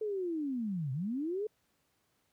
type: linear two-way sweep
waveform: sine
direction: down then up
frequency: 440 to 124.1 to 440 Hz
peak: -32 dBFS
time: 0.01-1.47 s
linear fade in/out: 5 ms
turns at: 0.92 s
effects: pink hiss -75 dBFS RMS until 2.32 s + high-pass 80 Hz 12 dB/octave